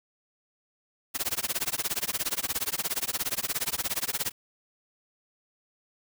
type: noise with tremolo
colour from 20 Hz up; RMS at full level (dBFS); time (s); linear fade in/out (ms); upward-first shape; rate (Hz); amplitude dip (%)
white; -27; 1.14-4.32; 20; sine; 17; 100
effects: none